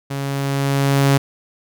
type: tone with level ramp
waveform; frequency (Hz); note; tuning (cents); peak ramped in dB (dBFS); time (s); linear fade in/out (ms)
sawtooth; 138.59; C#3; 0; -19 to -7; 0.1-1.18; 10
effects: none

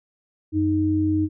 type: tone pair together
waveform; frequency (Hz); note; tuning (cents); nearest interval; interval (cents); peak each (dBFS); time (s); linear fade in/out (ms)
sine; 93 / 310.6; F#2 / D#4; +9 / -3; octave + major sixth; 2088; -24 / -19; 0.52-1.29; 50
effects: none

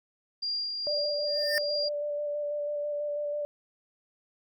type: tone with tremolo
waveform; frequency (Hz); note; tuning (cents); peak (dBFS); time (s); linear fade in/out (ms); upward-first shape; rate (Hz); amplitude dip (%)
sine; 4786; D8; +32; -28; 0.42-1.89; 10; sine; 2.3; 35
type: tone with vibrato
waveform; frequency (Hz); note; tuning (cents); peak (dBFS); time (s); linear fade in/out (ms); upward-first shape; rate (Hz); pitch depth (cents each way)
sine; 587.3; D5; 0; -29; 0.87-3.45; 0; square; 6.1; 12
type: tone with exponential growth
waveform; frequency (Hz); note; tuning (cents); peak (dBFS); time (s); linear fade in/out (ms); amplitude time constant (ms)
square; 1805; A6; +44; -24; 1.27-1.58; 0; 66
effects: none

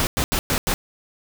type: noise bursts at uneven times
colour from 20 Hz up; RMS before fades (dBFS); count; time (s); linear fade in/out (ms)
pink; -21; 5; 0-0.07 / 0.17-0.24 / 0.32-0.39 / 0.5-0.58 / 0.67-0.74; 0
effects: none

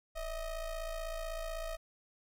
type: ring-modulated tone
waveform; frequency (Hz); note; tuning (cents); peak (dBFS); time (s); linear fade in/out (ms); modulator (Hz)
square; 311; D#4; -1; -35; 0.15-1.77; 20; 339
effects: none

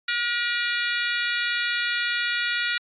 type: harmonic tone with a mistuned harmonic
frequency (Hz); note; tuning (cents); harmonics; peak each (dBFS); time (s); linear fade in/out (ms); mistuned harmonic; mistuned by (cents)
478.1; A#4; +44; 3 / 4 / 5 / 6 / 7 / 8 / 9; -27 / -29 / -31 / -33 / -34 / -35 / -36; 0.08-2.78; 5; 7; +46
effects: AAC 64 kbps

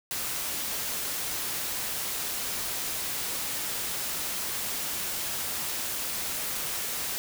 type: noise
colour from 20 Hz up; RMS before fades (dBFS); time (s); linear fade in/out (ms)
white; -32; 0.11-7.18; 0
effects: none

